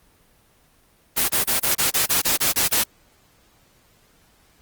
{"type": "noise bursts", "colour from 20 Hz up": "white", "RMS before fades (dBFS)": -19, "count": 11, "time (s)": [1.16, 2.84], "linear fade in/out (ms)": 20, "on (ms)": 130, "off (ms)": 25, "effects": ["pink hiss -58 dBFS RMS until 4.61 s", "Opus 24 kbps"]}